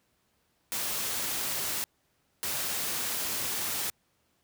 white noise bursts at uneven times, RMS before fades -32 dBFS, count 2, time 0.72-1.84 / 2.43-3.9 s, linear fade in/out 0 ms, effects pink hiss -72 dBFS RMS until 4.43 s + high-pass 60 Hz 12 dB/octave

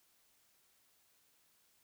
silence, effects white hiss -72 dBFS RMS until 1.83 s

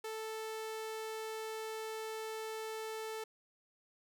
sawtooth tone, 440 Hz, A4, in tune, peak -36 dBFS, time 0.04-3.24 s, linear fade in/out 5 ms, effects none

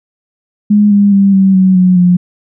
sine tone with pitch steps, 207.7 / 202.5 / 197.41 / 192.45 / 187.62 / 182.91 / 178.32 Hz, G#3 / G#3 / G3 / G3 / F#3 / F#3 / F3, 0 / -43 / +12 / -32 / +24 / -20 / +36 cents, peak -4 dBFS, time 0.7-2.17 s, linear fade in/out 10 ms, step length 210 ms, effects none

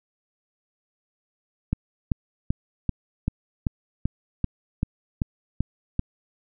click train, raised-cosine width 5 ms, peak -10 dBFS, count 12, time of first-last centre 1.73-5.994 s, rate 2.58 Hz, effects none

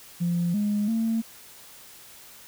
sine tone with pitch steps, 172.9 / 207.2 / 225.6 Hz, F3 / G#3 / A3, -17 / -4 / +44 cents, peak -21 dBFS, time 0.2-1.22 s, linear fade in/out 20 ms, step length 340 ms, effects tanh soft clip ceiling -18 dBFS + white hiss -48 dBFS RMS until 2.47 s

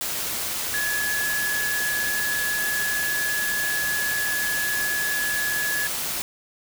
sine tone in noise, 1693 Hz, G#6, 33 cents sharp, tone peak -24 dBFS, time 0.74-5.87 s, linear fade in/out 0 ms, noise white, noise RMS -28 dBFS, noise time 0.01-6.22 s, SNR +1 dB, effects none

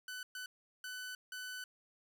sawtooth tone bursts at uneven times, 1500 Hz, F#6, 23 cents sharp, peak -39 dBFS, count 4, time 0.08-0.23 / 0.35-0.46 / 0.84-1.15 / 1.32-1.64 s, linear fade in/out 2 ms, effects none

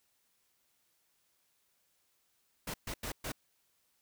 pink noise bursts at uneven times, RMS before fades -39 dBFS, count 4, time 2.67-2.74 / 2.87-2.94 / 3.03-3.12 / 3.24-3.32 s, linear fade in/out 5 ms, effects white hiss -75 dBFS RMS until 4.01 s

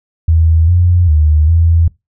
sine tone with pitch steps, 81.2 / 88.2 / 76.6 / 83.1 Hz, E2 / F2 / D#2 / E2, -26 / +18 / -27 / +15 cents, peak -6 dBFS, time 0.28-1.88 s, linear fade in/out 5 ms, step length 400 ms, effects noise-tail reverb RT60 0.2 s tail -22 dB re dry

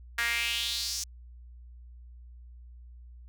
sawtooth tone with high-pass filter sweep, 234.2 Hz, A#3, 8 cents sharp, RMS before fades -31 dBFS, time 0.18-1.04 s, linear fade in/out 5 ms, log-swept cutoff 1700 to 6100 Hz, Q 3.7, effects added 60 Hz sine -46 dBFS peak until 3.28 s

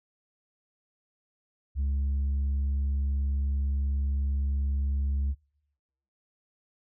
sine tone, 69.3 Hz, C#2, in tune, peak -22 dBFS, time 1.75-5.35 s, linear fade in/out 50 ms, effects noise-tail reverb RT60 0.9 s tail -26 dB re dry + tanh soft clip ceiling -24 dBFS

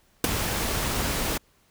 pink noise with ADSR envelope, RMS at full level -17 dBFS, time 0.24-1.38 s, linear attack 3 ms, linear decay 13 ms, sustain -10 dB, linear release 10 ms, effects pink hiss -63 dBFS RMS until 1.7 s

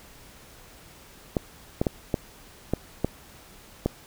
clicks, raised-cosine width 2 ms, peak -9 dBFS, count 7, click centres 1.368 / 1.815 / 1.868 / 2.142 / 2.736 / 3.046 / 3.86 s, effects pink hiss -50 dBFS RMS until 4.06 s

